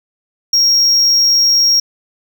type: tone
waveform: triangle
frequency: 5588 Hz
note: F8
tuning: in tune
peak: -7 dBFS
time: 0.53-1.8 s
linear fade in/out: 5 ms
effects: none